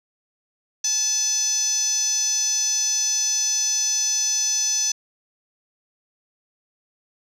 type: tone with band-pass filter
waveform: 10% pulse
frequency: 865 Hz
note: A5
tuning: 30 cents flat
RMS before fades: -22 dBFS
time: 0.84-4.92 s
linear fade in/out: 5 ms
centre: 6000 Hz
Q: 9.9
effects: none